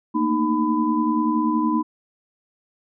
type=tone cluster; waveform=sine; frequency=223.8 / 234.3 / 308.6 / 1002 Hz; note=A3 / A#3 / D#4 / B5; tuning=+30 / +9 / -14 / +25 cents; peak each=-29 / -23 / -21 / -24 dBFS; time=0.14-1.83 s; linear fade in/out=20 ms; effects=none